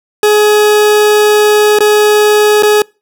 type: tone with dropouts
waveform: 40% pulse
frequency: 420.7 Hz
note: G#4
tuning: 22 cents sharp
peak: -4 dBFS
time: 0.23-2.82 s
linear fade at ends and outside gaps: 2 ms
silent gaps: 1.788-1.805 / 2.625-2.632 s
effects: noise-tail reverb RT60 0.3 s tail -26 dB re dry